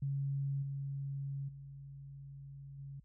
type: tone with level steps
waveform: sine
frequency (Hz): 138.59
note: C#3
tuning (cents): 0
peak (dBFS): -33 / -37 / -47 / -44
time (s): 0.02-3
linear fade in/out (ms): 5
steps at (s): 0.62 / 1.48 / 2.78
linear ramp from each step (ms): 10
effects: added 52 Hz sine -62 dBFS peak until 3.04 s